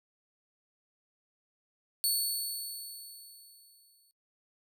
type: tone with exponential decay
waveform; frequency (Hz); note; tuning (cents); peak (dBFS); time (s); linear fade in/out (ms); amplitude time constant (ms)
15% pulse; 4435; C#8; 0; -19; 2.04-4.11; 0; 450
effects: noise-tail reverb RT60 0.1 s tail -21 dB re dry